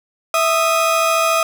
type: tone pair together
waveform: 30% pulse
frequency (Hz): 656.9 / 1240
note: E5 / D#6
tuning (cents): -6 / -6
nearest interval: major seventh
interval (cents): 1100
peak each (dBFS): -14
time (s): 0.34-1.43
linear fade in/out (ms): 2
effects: none